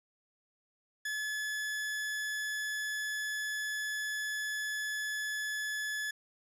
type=tone; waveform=40% pulse; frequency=1715 Hz; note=A6; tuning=45 cents flat; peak=-33 dBFS; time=1.05-6.11 s; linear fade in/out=5 ms; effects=resampled to 32000 Hz + 12-bit